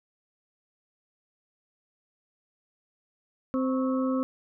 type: harmonic tone with a mistuned harmonic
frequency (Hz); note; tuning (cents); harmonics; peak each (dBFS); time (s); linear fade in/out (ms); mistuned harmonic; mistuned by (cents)
260.6; C4; -7; 1 / 2 / 4 / 5; -25 / -31 / -37 / -39; 3.54-4.23; 0; 4; +97
effects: none